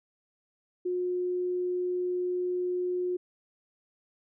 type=tone; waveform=sine; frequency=360.2 Hz; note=F#4; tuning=46 cents flat; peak=-27 dBFS; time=0.85-3.17 s; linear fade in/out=10 ms; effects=none